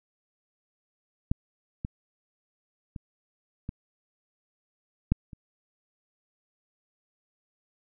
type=clicks; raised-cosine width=5 ms; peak=-12 / -19 / -24 / -21 / -9 / -30 dBFS; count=6; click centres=1.315 / 1.849 / 2.962 / 3.691 / 5.12 / 5.332 s; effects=none